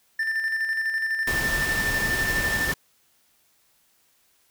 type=tone with tremolo; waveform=triangle; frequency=1784 Hz; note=A6; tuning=23 cents sharp; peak=-20 dBFS; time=0.19-2.72 s; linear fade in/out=5 ms; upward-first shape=square; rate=12 Hz; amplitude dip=40%
type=noise; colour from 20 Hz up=pink; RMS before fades=-29 dBFS; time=1.27-2.74 s; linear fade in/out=5 ms
effects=white hiss -64 dBFS RMS until 4.5 s